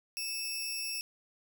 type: tone pair together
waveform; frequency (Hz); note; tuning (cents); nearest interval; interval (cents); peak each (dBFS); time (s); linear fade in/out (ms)
25% pulse; 2621 / 5548; E7 / F8; -11 / -12; octave + minor second; 1299; -34 / -32; 0.17-1.01; 0
effects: none